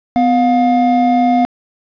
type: tone pair together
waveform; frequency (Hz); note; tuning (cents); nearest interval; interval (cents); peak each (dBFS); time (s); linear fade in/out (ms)
triangle; 251 / 710; B3 / F5; +28 / +28; octave + tritone; 1800; -10; 0.16-1.45; 0
effects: resampled to 11025 Hz + 7-bit